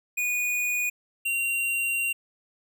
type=tone pair in turn; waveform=square; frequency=2460 / 2761 Hz; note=D#7 / F7; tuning=-20 / -20 cents; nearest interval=major second; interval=200 cents; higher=second; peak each=-25 dBFS; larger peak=neither; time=0.17-0.9 / 1.25-2.13 s; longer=second; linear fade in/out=10 ms; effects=none